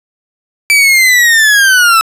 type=linear sweep; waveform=40% pulse; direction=down; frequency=2325 to 1303 Hz; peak=-4 dBFS; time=0.7-2.01 s; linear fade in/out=0 ms; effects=resampled to 32000 Hz + 7-bit